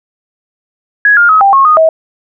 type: tone with pitch steps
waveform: sine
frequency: 1669 / 1411 / 1275 / 791 / 1087 / 1237 / 642 Hz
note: G#6 / F6 / D#6 / G5 / C#6 / D#6 / E5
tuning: +8 / +17 / +42 / +15 / -34 / -10 / -46 cents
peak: -3 dBFS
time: 1.05-1.89 s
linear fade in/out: 2 ms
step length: 120 ms
effects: none